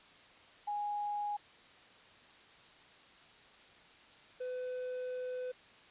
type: tone pair in turn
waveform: sine / triangle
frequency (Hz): 827 / 503.8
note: G#5 / B4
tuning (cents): -8 / +34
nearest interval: major sixth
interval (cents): 858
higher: first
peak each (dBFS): -34 / -35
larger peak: first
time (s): 0.67-1.37 / 4.4-5.52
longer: second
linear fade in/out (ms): 10
effects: white hiss -59 dBFS RMS until 5.9 s + resampled to 8000 Hz